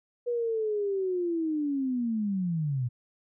sine linear sweep, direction down, 487.4 to 117.3 Hz, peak -26 dBFS, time 0.26-2.89 s, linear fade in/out 20 ms, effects none

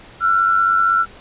sine tone pair together, 1345 / 1440.9 Hz, E6 / F#6, +34 / -46 cents, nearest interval minor second, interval 120 cents, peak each -13 / -20 dBFS, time 0.2-1.06 s, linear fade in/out 50 ms, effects pink hiss -42 dBFS RMS until 1.2 s + resampled to 8000 Hz

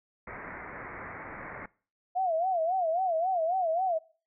white low-pass noise, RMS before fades -42 dBFS, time 0.27-1.66 s, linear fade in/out 5 ms, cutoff 2200 Hz, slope 96 dB/octave
sine tone with vibrato, 698.5 Hz, F5, in tune, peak -25 dBFS, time 2.15-3.99 s, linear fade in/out 20 ms, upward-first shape sine, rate 3.7 Hz, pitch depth 160 cents each way
effects noise-tail reverb RT60 0.4 s tail -22 dB re dry

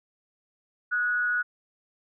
sine tone with frequency modulation, 1463 Hz, F#6, 20 cents flat, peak -23 dBFS, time 0.91-1.43 s, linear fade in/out 20 ms, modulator 212 Hz, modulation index 0.3, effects none

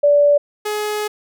sine / sawtooth tone pair in turn, 580 / 421.4 Hz, D5 / G#4, -22 / +25 cents, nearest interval tritone, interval 553 cents, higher first, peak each -9 / -16 dBFS, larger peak first, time 0.03-0.38 / 0.65-1.08 s, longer second, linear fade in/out 10 ms, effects none

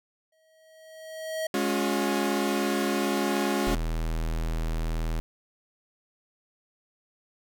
square tone with exponential growth, 637 Hz, D#5, 41 cents sharp, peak -27 dBFS, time 0.32-1.47 s, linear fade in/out 5 ms, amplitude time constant 250 ms
sawtooth chord, Db major, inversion second, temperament equal with one note detuned, 207.7 / 277.2 / 358.2 Hz, Ab3 / Db4 / F4, 0 / 0 / +44 cents, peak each -25 dBFS, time 1.54-3.75 s, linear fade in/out 2 ms
square tone, 40.46 Hz, E1, 32 cents flat, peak -27 dBFS, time 3.67-5.2 s, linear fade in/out 0 ms
effects none

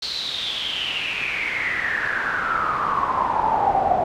brown noise with band-pass filter sweep, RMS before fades -23 dBFS, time 0.02-4.04 s, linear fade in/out 5 ms, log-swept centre 4300 to 690 Hz, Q 9.9, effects none

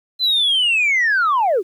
sine linear sweep, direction down, 4100 to 329.6 Hz, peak -12 dBFS, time 0.19-1.63 s, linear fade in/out 50 ms, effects tanh soft clip ceiling -11 dBFS + 9-bit

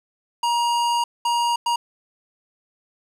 square tone bursts at uneven times, 947 Hz, A#5, 27 cents sharp, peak -19 dBFS, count 3, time 0.43-1.04 / 1.25-1.56 / 1.66-1.76 s, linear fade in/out 5 ms, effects low-pass 9000 Hz 12 dB/octave + 8-bit

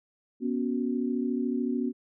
sine chord, B suspended second, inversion none, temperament equal with one note detuned, 243.4 / 277.2 / 370 Hz, B3 / C#4 / F#4, -25 / 0 / 0 cents, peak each -28 / -31 / -34 dBFS, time 0.4-1.93 s, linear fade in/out 50 ms, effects none

